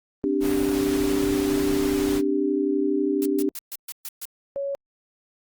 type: chord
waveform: sine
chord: C suspended second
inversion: none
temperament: equal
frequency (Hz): 261.6 / 293.7 / 392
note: C4 / D4 / G4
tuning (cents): 0 / 0 / 0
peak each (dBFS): -28 / -23 / -24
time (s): 0.24-3.49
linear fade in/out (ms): 0
type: noise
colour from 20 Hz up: pink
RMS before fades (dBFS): -32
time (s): 0.4-2.22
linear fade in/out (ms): 50
type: noise bursts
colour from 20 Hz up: blue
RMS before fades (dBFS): -33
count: 7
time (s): 3.22-4.252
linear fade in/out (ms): 0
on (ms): 36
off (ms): 130
type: tone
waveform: sine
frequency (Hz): 557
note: C#5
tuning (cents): +8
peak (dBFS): -25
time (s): 4.56-4.75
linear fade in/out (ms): 0
effects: Opus 32 kbps